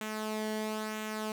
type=tone with flanger; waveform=sawtooth; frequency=215.9 Hz; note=A3; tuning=33 cents flat; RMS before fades=-36 dBFS; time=0.01-1.32 s; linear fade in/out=2 ms; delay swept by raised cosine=0.2 to 0.8 ms; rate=1 Hz; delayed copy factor=-0.5; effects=none